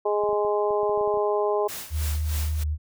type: harmonic tone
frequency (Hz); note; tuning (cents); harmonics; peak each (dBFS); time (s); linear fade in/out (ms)
207.7; G#3; 0; 2 / 3 / 4 / 5; -23 / -27 / -29 / -31; 0.05-1.68; 10
type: clicks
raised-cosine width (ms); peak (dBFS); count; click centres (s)
2; -30; 12; 0.237 / 0.291 / 0.33 / 0.449 / 0.707 / 0.832 / 0.895 / 0.976 / 1.011 / 1.076 / 1.141 / 1.173
type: noise with tremolo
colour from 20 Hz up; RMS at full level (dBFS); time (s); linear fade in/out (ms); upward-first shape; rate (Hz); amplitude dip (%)
white; -34; 1.68-2.64; 10; sine; 3.2; 75
type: tone with vibrato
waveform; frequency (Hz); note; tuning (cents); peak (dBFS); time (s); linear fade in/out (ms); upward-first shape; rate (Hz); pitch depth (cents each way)
sine; 76.4; D#2; -31; -23; 1.9-2.78; 50; triangle; 3.6; 30
effects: none